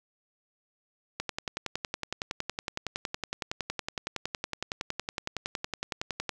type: click train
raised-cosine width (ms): 0.2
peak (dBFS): -14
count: 56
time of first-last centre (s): 1.2-6.293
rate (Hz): 10.8
effects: none